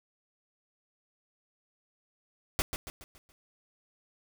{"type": "noise with echo", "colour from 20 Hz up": "pink", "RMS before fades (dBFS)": -28, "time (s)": [2.59, 2.62], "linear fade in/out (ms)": 0, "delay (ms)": 140, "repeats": 5, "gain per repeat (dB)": -7, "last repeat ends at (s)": 3.32, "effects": []}